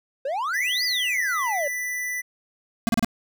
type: exponential two-way sweep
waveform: triangle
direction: up then down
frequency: 513 to 5050 to 551 Hz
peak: -22 dBFS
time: 0.25-1.68 s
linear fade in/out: 5 ms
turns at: 0.84 s
type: tone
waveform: square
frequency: 1984 Hz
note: B6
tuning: 7 cents sharp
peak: -27 dBFS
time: 0.53-2.22 s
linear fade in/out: 20 ms
type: tone bursts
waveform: square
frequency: 228.8 Hz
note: A#3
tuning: 32 cents flat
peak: -18 dBFS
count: 4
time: 2.87-3.046 s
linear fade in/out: 0 ms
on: 20 ms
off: 32 ms
effects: none